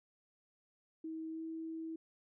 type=tone with pitch glide; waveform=sine; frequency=320.4 to 323.7 Hz; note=E4 to E4; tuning=-49 to -31 cents; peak=-40 dBFS; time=1.04-1.96 s; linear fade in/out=5 ms; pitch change=+18 cents; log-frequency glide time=1.31-1.42 s; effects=none